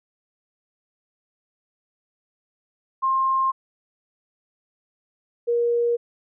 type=tone pair in turn; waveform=sine; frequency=1061 / 473.6 Hz; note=C6 / A#4; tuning=+24 / +27 cents; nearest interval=octave + major second; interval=1397 cents; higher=first; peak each=-18 / -18 dBFS; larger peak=neither; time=3.02-3.52 / 5.47-5.97 s; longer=neither; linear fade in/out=20 ms; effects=none